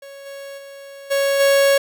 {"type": "tone with level steps", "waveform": "45% pulse", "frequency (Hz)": 554.4, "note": "C#5", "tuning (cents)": 0, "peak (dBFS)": [-36, -32, -36, -16, -12], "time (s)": [0.02, 1.78], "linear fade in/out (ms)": 5, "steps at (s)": [0.25, 0.57, 1.1, 1.39], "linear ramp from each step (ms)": 20, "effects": []}